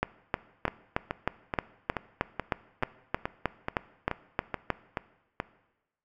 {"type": "two click trains", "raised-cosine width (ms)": 0.5, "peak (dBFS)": [-10, -14], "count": [16, 12], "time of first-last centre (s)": [[0.03, 4.703], [0.68, 5.401]], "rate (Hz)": [3.21, 2.33], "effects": ["noise-tail reverb RT60 1.0 s tail -18 dB re dry"]}